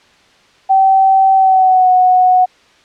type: tone with pitch glide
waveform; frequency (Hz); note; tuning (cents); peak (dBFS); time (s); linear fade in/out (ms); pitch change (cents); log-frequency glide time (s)
sine; 770 to 735.7; G5 to F#5; -31 to -10; -6; 0.69-2.46; 20; -79; 1.35-1.9
effects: white hiss -48 dBFS RMS until 2.84 s + low-pass 4000 Hz 12 dB/octave